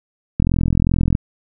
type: click train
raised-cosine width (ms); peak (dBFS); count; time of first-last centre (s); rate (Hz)
5; -4; 33; 0.4-1.151; 42.6
effects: none